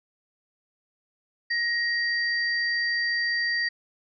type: tone pair together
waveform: sine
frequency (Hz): 1885 / 4679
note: A#6 / D8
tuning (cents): +19 / -7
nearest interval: octave + major third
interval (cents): 1574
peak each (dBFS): -24 / -30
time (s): 1.5-3.69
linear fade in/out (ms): 10
effects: none